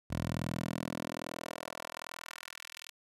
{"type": "tone with high-pass filter sweep", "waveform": "10% pulse", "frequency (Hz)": 41.2, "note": "E1", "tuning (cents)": 0, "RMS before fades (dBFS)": -40, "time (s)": [0.1, 2.91], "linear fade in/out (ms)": 10, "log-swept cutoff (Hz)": [82, 2800], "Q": 1.1, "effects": ["resampled to 32000 Hz"]}